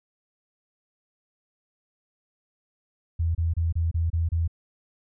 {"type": "tone bursts", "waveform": "sine", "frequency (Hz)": 83, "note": "E2", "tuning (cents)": 12, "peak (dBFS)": -21, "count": 7, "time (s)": [3.19, 4.478], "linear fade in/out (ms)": 10, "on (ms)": 160, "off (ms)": 28, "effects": []}